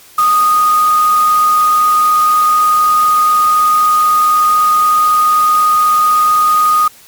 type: tone in noise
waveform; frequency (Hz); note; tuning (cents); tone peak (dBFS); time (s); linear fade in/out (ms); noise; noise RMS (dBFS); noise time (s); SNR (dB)
sine; 1238; D#6; -9; -7; 0.18-6.88; 5; white; -25; 0.18-6.88; +15
effects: white hiss -41 dBFS RMS until 7.07 s + MP3 96 kbps